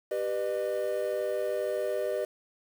triangle chord, G augmented, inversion none, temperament equal with one note detuned, 392 / 493.9 / 606.6 Hz, G4 / B4 / D#5, 0 / 0 / -44 cents, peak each -32 / -31 / -29 dBFS, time 0.11-2.25 s, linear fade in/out 5 ms, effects 8-bit

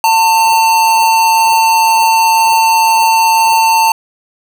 square tone with amplitude modulation, 899 Hz, A5, 37 cents sharp, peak -6 dBFS, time 0.04-3.92 s, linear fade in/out 2 ms, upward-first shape sine, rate 176 Hz, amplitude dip 35%, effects none

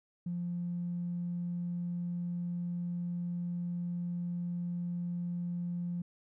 triangle tone with tanh clipping, 174.61 Hz, F3, in tune, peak -33 dBFS, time 0.26-6.02 s, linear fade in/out 5 ms, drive 4 dB, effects none

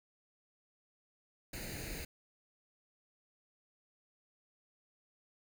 pink noise with comb filter, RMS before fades -43 dBFS, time 1.53-2.05 s, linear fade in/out 5 ms, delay 0.45 ms, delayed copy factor +0.75, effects none

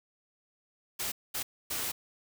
white noise bursts at uneven times, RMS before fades -34 dBFS, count 3, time 0.99-1.12 / 1.34-1.43 / 1.7-1.92 s, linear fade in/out 10 ms, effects none

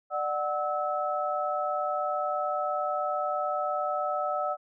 sine tone cluster, 594 / 743 / 1300 Hz, D5 / F#5 / E6, +20 / +7 / -24 cents, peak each -31 dBFS, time 0.1-4.57 s, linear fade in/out 50 ms, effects none

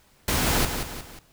pink noise with echo, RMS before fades -23 dBFS, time 0.28-0.65 s, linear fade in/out 2 ms, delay 180 ms, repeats 3, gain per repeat -7 dB, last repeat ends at 1.19 s, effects pink hiss -59 dBFS RMS until 1.32 s

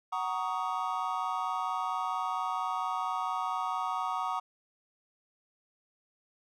triangle chord, D# minor seventh, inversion first, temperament just, 746.7 / 933.4 / 1120.1 / 1244.5 Hz, F#5 / A#5 / C#6 / D#6, +16 / +2 / +18 / 0 cents, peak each -34 dBFS, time 0.12-4.4 s, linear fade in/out 10 ms, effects none

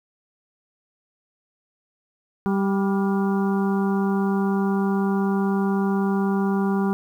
harmonic tone with a mistuned harmonic, 196 Hz, G3, in tune, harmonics 1 / 2 / 4 / 5 / 6 / 7, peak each -20 / -26 / -32 / -34 / -36 / -37 dBFS, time 2.46-6.93 s, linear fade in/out 0 ms, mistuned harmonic 7, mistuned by +56 cents, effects 9-bit

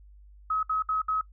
sine tone bursts, 1277 Hz, D#6, 45 cents sharp, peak -24 dBFS, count 4, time 0.5-1.212 s, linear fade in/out 5 ms, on 130 ms, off 64 ms, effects noise-tail reverb RT60 0.1 s tail -19 dB re dry + added 50 Hz sine -49 dBFS peak until 1.32 s

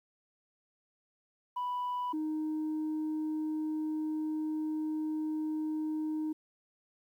sine tone pair in turn, 987.8 / 310.1 Hz, B5 / D#4, 0 / -6 cents, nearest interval octave + minor sixth, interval 2006 cents, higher first, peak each -30 / -29 dBFS, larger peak second, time 1.56-2.13 / 2.13-6.33 s, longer second, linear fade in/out 10 ms, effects tanh soft clip ceiling -30 dBFS + 11-bit

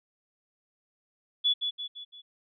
sine tone with echo, 3423 Hz, A7, 48 cents flat, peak -21 dBFS, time 1.44-1.54 s, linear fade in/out 20 ms, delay 170 ms, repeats 4, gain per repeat -6 dB, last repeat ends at 2.22 s, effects none

